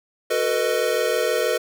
square chord, B dominant seventh, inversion second, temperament equal with one note detuned, 370 / 447.7 / 493.9 / 622.3 Hz, F#4 / A4 / B4 / D#5, 0 / +30 / 0 / 0 cents, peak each -30 / -25 / -24 / -26 dBFS, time 0.3-1.58 s, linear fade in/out 10 ms, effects none

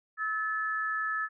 sine tone pair together, 1298 / 1732.6 Hz, E6 / A6, -27 / -27 cents, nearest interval perfect fourth, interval 500 cents, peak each -32 / -31 dBFS, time 0.17-1.29 s, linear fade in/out 50 ms, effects none

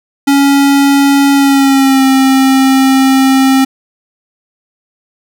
square tone with pitch glide, 279.2 to 266.3 Hz, C#4 to C4, +13 to +31 cents, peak -6 dBFS, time 0.27-3.65 s, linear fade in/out 10 ms, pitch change -82 cents, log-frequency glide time 1.34-2.04 s, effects none

